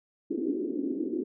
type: band-pass noise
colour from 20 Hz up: white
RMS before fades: -31 dBFS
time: 0.3-1.24 s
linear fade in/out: 10 ms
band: 250 to 370 Hz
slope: 48 dB/octave
effects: none